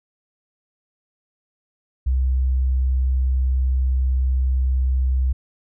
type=tone; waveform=sine; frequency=64.6 Hz; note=C2; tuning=21 cents flat; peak=-16 dBFS; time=2.06-5.33 s; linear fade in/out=10 ms; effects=none